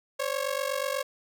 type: ring-modulated tone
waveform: sawtooth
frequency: 548 Hz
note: C#5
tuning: 20 cents flat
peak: -21 dBFS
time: 0.19-1.03 s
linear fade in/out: 10 ms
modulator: 24.1 Hz
effects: none